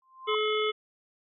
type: tone with exponential growth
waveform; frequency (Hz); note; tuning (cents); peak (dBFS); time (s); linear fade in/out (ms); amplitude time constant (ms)
sine; 1046.5; C6; 0; -28; 0.02-0.35; 2; 71
type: harmonic tone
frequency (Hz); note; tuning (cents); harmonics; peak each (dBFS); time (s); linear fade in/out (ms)
428.6; A4; -45; 1 / 3 / 5 / 7 / 8; -27 / -32 / -34 / -35 / -36; 0.27-0.72; 20
effects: none